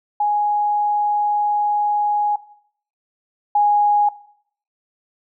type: tone pair in turn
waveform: sine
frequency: 831 / 827.4 Hz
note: G#5 / G#5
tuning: +1 / -7 cents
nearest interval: unison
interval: 8 cents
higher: first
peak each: -15 / -12 dBFS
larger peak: second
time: 0.2-2.36 / 3.55-4.09 s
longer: first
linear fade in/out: 5 ms
effects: noise-tail reverb RT60 0.6 s tail -17 dB re dry